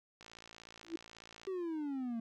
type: click train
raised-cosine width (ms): 0.2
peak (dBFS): -35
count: 72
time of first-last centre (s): 0.21-1.469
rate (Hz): 56.4
type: tone with exponential growth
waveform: sine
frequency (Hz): 330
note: E4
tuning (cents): +2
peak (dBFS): -31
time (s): 0.84-0.96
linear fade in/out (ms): 5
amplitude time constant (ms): 24
type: exponential sweep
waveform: triangle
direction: down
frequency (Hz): 389.4 to 224.1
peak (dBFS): -34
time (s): 1.47-2.2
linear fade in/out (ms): 5
effects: none